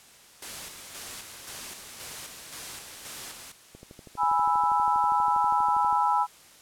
white noise with tremolo, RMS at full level -38 dBFS, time 0.42-3.52 s, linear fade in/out 5 ms, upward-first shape square, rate 1.9 Hz, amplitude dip 40%
click train, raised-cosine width 2 ms, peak -32 dBFS, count 28, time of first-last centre 3.75-5.927 s, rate 12.4 Hz
sine chord, E major, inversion first, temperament equal, 830.6 / 987.8 / 1318.5 Hz, G#5 / B5 / E6, 0 / 0 / 0 cents, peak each -25 / -24 / -28 dBFS, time 4.17-6.27 s, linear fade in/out 50 ms
effects white hiss -53 dBFS RMS until 6.61 s + low-pass 11000 Hz 12 dB/octave

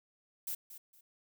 violet noise with echo, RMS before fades -38 dBFS, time 0.47-0.55 s, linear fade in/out 5 ms, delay 230 ms, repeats 2, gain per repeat -12 dB, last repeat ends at 1.01 s, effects none

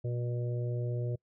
harmonic tone, 121 Hz, B2, 35 cents flat, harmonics 1 / 3 / 4 / 5, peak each -31 / -41 / -43 / -45 dBFS, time 0.04-1.16 s, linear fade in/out 10 ms, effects noise-tail reverb RT60 0.1 s tail -25 dB re dry

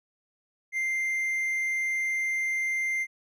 triangle tone, 2093 Hz, C7, in tune, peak -24 dBFS, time 0.72-3.07 s, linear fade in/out 50 ms, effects none

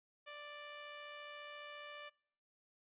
10% pulse tone with amplitude modulation, 588 Hz, D5, 2 cents sharp, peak -39 dBFS, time 0.26-2.1 s, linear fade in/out 20 ms, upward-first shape sine, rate 74.5 Hz, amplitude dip 25%, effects noise-tail reverb RT60 0.7 s tail -25 dB re dry + resampled to 8000 Hz

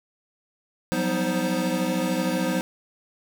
square tone cluster, 178 / 191.3 / 248.3 / 313.9 / 523 Hz, F3 / G3 / B3 / D#4 / C5, +33 / -42 / +9 / +15 / -1 cents, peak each -30 dBFS, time 0.92-2.61 s, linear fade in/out 0 ms, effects none

